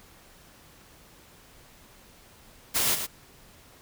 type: noise with echo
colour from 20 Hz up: white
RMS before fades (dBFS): -25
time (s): 2.74-2.96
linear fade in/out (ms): 20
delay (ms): 110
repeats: 1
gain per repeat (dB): -7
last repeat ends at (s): 3.07
effects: pink hiss -54 dBFS RMS until 3.81 s